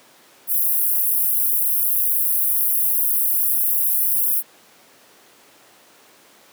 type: high-pass noise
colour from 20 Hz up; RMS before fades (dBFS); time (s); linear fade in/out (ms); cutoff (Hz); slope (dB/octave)
pink; -19; 0.47-4.43; 50; 11000; 48
effects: pink hiss -50 dBFS RMS until 6.52 s + high-pass 300 Hz 12 dB/octave